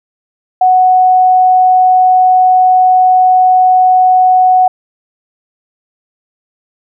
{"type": "tone", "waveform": "sine", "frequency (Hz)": 740, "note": "F#5", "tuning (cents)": 0, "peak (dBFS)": -4, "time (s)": [0.61, 4.68], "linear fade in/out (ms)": 5, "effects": []}